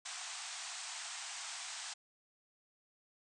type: band-pass noise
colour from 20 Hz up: white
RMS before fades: -45 dBFS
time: 0.05-1.94 s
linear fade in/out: 10 ms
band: 670 to 8700 Hz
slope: 96 dB/octave
effects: none